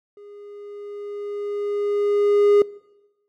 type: tone with level ramp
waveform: triangle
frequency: 410 Hz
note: G#4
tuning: 22 cents flat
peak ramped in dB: -39 to -9 dBFS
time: 0.17-2.62 s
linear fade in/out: 2 ms
effects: noise-tail reverb RT60 1.0 s tail -22 dB re dry + MP3 64 kbps